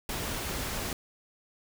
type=noise; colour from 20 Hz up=pink; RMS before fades=-34 dBFS; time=0.09-0.93 s; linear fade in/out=2 ms; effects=none